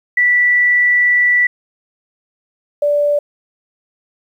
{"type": "tone pair in turn", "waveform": "sine", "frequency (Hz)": [1963, 583.6], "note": ["B6", "D5"], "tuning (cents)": [-11, -11], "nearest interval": "octave + major sixth", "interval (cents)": 2100, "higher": "first", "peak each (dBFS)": [-9, -11], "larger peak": "first", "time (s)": [[0.17, 1.47], [2.82, 3.19]], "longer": "first", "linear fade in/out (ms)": 5, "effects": ["8-bit"]}